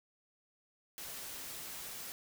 white noise, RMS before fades -45 dBFS, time 0.98-2.12 s, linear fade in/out 0 ms, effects none

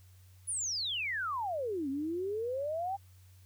sine exponential two-way sweep, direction down then up, 10450 to 264.7 to 806 Hz, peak -32 dBFS, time 0.47-2.97 s, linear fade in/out 20 ms, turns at 1.89 s, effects added 92 Hz sine -55 dBFS peak until 3.45 s + white hiss -67 dBFS RMS until 3.45 s

